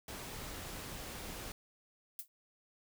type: noise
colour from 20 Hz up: pink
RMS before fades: -45 dBFS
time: 0.08-1.52 s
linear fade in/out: 2 ms
type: noise with exponential decay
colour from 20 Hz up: violet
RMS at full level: -38 dBFS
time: 2.19-2.28 s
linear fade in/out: 1 ms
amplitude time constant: 19 ms
effects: none